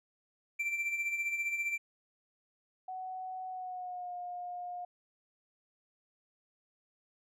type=tone with tremolo; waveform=triangle; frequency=2349 Hz; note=D7; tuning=in tune; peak=-28 dBFS; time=0.59-1.78 s; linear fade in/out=10 ms; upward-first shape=sine; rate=15 Hz; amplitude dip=55%
type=tone with pitch glide; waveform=sine; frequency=746 to 713.1 Hz; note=F#5 to F5; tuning=+14 to +36 cents; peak=-38 dBFS; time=2.88-4.85 s; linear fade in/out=5 ms; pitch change=-78 cents; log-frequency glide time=3.47-4.14 s
effects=none